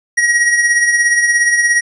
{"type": "tone with tremolo", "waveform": "square", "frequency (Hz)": 1900, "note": "A#6", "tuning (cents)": 33, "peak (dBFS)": -8, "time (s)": [0.17, 1.81], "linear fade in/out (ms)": 10, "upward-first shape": "triangle", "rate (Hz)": 17, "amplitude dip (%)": 55, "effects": ["resampled to 24000 Hz"]}